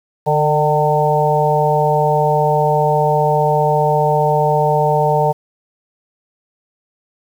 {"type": "harmonic tone with a mistuned harmonic", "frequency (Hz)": 150, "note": "D3", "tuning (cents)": 37, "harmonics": [1, 3, 4, 5, 6], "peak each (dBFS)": [-18, -18, -18, -18, -18], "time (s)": [0.26, 5.33], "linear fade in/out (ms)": 20, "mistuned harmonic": 5, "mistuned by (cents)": 34, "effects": ["7-bit"]}